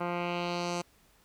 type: tone with low-pass filter sweep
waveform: 10% pulse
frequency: 174.61 Hz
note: F3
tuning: in tune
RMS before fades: -33 dBFS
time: 0-0.82 s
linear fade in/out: 10 ms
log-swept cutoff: 1600 to 7200 Hz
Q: 1.8
effects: pink hiss -64 dBFS RMS until 1.24 s